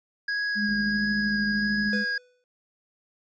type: tone with vibrato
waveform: square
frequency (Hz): 1651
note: G#6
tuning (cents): -11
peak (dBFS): -26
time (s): 0.28-2.18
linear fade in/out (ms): 5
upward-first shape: sine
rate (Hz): 1.5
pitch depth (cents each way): 12
type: tone with tremolo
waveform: sine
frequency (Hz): 207.7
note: G#3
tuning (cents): 0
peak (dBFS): -24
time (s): 0.55-2.05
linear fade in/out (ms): 50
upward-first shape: sine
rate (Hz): 13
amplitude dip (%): 35
type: click train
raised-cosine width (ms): 3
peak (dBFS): -33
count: 94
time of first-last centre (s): 0.69-1.887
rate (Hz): 77.7
type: tone with exponential decay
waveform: square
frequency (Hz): 496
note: B4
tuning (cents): +7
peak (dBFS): -32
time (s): 1.93-2.44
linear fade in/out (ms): 1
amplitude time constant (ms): 110
effects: resampled to 16000 Hz